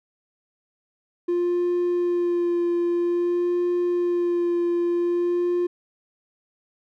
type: tone with vibrato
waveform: triangle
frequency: 349.2 Hz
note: F4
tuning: in tune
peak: -17 dBFS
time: 1.28-5.67 s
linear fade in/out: 10 ms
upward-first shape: sine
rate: 0.51 Hz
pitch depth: 16 cents each way
effects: tanh soft clip ceiling -14 dBFS